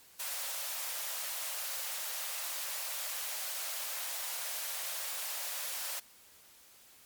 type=high-pass noise; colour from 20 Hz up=white; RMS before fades=-38 dBFS; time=0.19-6 s; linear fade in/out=10 ms; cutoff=500 Hz; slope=96 dB/octave; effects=white hiss -59 dBFS RMS until 7.05 s + MP3 96 kbps